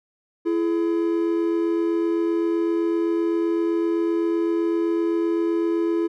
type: tone pair together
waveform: triangle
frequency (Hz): 335.8 / 423.6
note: E4 / G#4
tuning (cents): +32 / +34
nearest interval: major third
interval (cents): 402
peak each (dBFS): -18 / -25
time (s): 0.45-6.08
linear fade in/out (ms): 20
effects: none